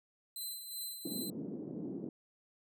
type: tone with tremolo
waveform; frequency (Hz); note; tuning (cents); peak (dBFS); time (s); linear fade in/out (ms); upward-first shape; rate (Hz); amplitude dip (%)
10% pulse; 4055; B7; +45; -32; 0.36-1.3; 2; sine; 2.7; 55
type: band-pass noise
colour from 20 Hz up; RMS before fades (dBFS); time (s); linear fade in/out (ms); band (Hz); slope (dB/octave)
white; -42; 1.05-2.09; 2; 180 to 330; 24
effects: none